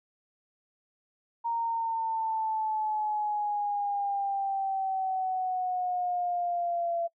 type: exponential sweep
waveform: sine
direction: down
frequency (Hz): 932.3 to 677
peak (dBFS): -27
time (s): 1.44-7.08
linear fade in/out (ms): 20
effects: noise-tail reverb RT60 0.1 s tail -23 dB re dry